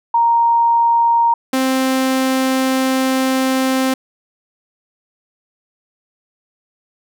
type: tone pair in turn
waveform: sine / sawtooth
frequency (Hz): 932.3 / 262.3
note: A#5 / C4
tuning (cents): 0 / +4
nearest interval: octave + minor seventh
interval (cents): 2196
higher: first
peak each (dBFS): -10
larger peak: neither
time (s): 0.14-1.34 / 1.53-3.94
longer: second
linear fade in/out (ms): 5
effects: none